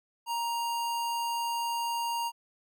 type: tone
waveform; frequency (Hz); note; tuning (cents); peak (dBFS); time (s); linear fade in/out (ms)
square; 936; A#5; +7; -30; 0.26-2.32; 50
effects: none